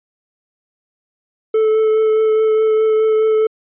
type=tone with vibrato; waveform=triangle; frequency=436.8 Hz; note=A4; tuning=13 cents flat; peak=-9 dBFS; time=1.54-3.47 s; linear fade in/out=5 ms; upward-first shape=triangle; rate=4.8 Hz; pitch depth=14 cents each way; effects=resampled to 8000 Hz